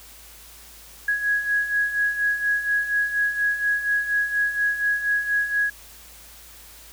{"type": "beating tone pair", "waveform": "sine", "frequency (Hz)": [1661.2, 1665.4], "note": ["G#6", "G#6"], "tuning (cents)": [0, 4], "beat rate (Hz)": 4.2, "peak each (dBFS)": [-27, -21], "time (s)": [1.08, 5.7], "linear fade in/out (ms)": 5, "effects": ["added 55 Hz sine -51 dBFS peak until 6.92 s", "white hiss -46 dBFS RMS until 6.92 s"]}